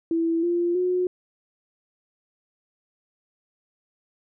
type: tone with pitch steps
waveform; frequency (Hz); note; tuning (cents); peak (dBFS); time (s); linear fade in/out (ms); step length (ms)
sine; 330.8 / 346.4 / 362.8; E4 / F4 / F#4; +6 / -14 / -34; -20; 0.11-1.07; 2; 320
effects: none